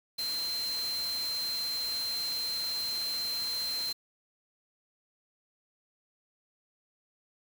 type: tone in noise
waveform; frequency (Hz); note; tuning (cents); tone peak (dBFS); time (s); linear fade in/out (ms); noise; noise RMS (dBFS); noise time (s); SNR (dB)
sine; 4125; C8; -25; -31; 0.18-3.93; 10; white; -41; 0.18-3.93; +7
effects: none